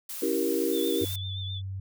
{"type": "noise", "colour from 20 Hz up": "blue", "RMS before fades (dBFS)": -37, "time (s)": [0.09, 1.16], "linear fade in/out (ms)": 5}
{"type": "chord", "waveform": "sine", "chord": "C# diminished seventh", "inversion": "none", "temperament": "equal with one note detuned", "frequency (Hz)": [277.2, 329.6, 392, 472.9], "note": ["C#4", "E4", "G4", "Bb4"], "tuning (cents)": [0, 0, 0, 25], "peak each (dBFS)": [-32, -29, -29, -30], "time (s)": [0.22, 1.05], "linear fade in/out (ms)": 5}
{"type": "tone with vibrato", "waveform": "sine", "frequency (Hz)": 3520, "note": "A7", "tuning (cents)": 0, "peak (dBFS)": -36, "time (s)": [0.71, 1.62], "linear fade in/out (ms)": 50, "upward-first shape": "sine", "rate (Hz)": 7.7, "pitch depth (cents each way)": 40}
{"type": "tone", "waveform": "sine", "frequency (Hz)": 96, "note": "G2", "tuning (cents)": -36, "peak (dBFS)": -32, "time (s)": [1.01, 1.8], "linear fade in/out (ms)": 5}
{"effects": []}